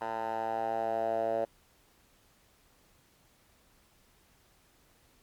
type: tone with band-pass filter sweep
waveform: 10% pulse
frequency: 112.7 Hz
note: A2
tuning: 42 cents sharp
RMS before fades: -32 dBFS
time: 0.01-1.45 s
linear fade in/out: 5 ms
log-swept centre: 960 to 610 Hz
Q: 4.9
effects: pink hiss -65 dBFS RMS until 5.22 s + MP3 96 kbps